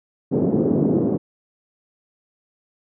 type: band-pass noise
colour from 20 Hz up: white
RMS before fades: -19 dBFS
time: 0.31-1.18 s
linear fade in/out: 20 ms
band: 140 to 400 Hz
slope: 24 dB/octave
effects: none